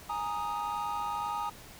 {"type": "chord", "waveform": "triangle", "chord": "Ab suspended second", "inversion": "none", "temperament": "equal", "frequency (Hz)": [830.6, 932.3, 1244.5], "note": ["Ab5", "Bb5", "Eb6"], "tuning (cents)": [0, 0, 0], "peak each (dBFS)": -34, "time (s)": [0.09, 1.5], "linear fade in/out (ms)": 10, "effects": ["pink hiss -50 dBFS RMS until 1.79 s"]}